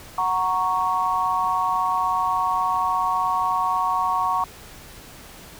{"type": "chord", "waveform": "sine", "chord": "F# major", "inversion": "none", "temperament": "equal", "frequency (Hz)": [740, 932.3, 1108.7], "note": ["F#5", "A#5", "C#6"], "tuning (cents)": [0, 0, 0], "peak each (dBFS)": [-26, -24, -22], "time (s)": [0.18, 4.44], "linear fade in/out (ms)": 2, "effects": ["pink hiss -43 dBFS RMS until 5.59 s"]}